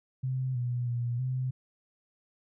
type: tone with pitch steps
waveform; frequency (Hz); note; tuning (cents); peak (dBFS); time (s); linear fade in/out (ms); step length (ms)
sine; 129.9 / 122.4 / 120.1 / 128.6; C3 / B2 / B2 / C3; -12 / -15 / -48 / -30; -28; 0.23-1.51; 10; 320
effects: none